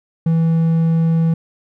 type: tone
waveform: triangle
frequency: 163.9 Hz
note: E3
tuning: 10 cents flat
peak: -10 dBFS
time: 0.26-1.34 s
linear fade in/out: 5 ms
effects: none